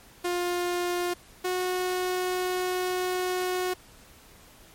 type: tone pair in turn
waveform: sawtooth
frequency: 353.5 / 365.5 Hz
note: F4 / F#4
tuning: +21 / -21 cents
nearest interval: minor second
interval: 58 cents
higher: second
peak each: -22 dBFS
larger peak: neither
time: 0.24-1.14 / 1.44-3.74 s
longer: second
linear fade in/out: 10 ms
effects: pink hiss -53 dBFS RMS until 4.74 s + MP3 64 kbps